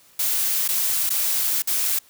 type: noise with dropouts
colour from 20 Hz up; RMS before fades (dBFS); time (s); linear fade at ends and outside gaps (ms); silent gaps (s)
blue; -22; 0.19-1.99; 5; 0.679-0.687 / 1.094-1.102 / 1.622-1.672
effects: white hiss -54 dBFS RMS until 2.09 s